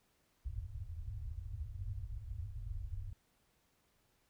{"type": "low-pass noise", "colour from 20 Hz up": "white", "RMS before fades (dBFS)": -43, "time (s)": [0.45, 3.13], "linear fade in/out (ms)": 2, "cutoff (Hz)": 110, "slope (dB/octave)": 96, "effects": ["pink hiss -75 dBFS RMS until 4.29 s"]}